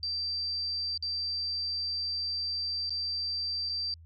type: tone with dropouts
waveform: sine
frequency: 4686 Hz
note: D8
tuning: 5 cents flat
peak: -30 dBFS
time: 0.03-3.94 s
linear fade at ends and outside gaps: 1 ms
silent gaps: 0.976-1.025 / 2.895-2.905 / 3.691-3.695 s
effects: added 82 Hz sine -49 dBFS peak until 4.05 s